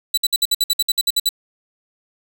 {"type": "tone bursts", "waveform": "sawtooth", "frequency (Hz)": 3954, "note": "B7", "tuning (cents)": 1, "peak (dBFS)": -11, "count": 13, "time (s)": [0.14, 1.291], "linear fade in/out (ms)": 5, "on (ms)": 35, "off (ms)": 58, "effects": []}